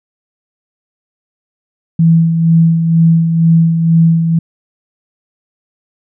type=tone with tremolo; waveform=sine; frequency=164.81 Hz; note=E3; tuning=in tune; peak=-4 dBFS; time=1.99-4.39 s; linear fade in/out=5 ms; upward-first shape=sine; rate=2.1 Hz; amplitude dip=50%; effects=none